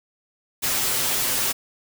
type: noise with comb filter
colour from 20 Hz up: white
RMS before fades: -23 dBFS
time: 0.62-1.53 s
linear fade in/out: 20 ms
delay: 7.8 ms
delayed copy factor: +0.9
effects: none